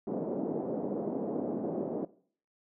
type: band-pass noise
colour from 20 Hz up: pink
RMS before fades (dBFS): -34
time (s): 0.07-2.05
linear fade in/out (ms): 2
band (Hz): 210 to 590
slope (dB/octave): 24
effects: noise-tail reverb RT60 0.5 s tail -19 dB re dry